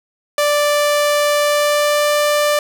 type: tone with pitch glide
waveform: sawtooth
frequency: 587.3 to 591 Hz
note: D5 to D5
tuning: 0 to +11 cents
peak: -9 dBFS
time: 0.38-2.59 s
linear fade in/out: 2 ms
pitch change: +11 cents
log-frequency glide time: 1.42-2.14 s
effects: none